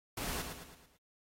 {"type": "noise with echo", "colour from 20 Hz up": "pink", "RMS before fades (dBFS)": -39, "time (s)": [0.17, 0.42], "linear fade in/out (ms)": 5, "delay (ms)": 110, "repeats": 5, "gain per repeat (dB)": -6, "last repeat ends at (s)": 0.97, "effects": ["AAC 48 kbps"]}